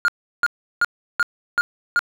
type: tone bursts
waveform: triangle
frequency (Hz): 1418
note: F6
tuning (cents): +26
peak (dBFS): -12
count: 6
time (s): 0.05-1.992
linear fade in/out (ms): 0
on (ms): 32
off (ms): 350
effects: none